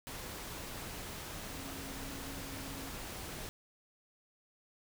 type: tone in noise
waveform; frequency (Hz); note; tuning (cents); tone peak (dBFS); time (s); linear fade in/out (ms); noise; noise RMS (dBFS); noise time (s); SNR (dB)
sine; 272.4; C#4; -30; -48; 1.5-2.9; 0; pink; -44; 0.07-3.49; -7
effects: none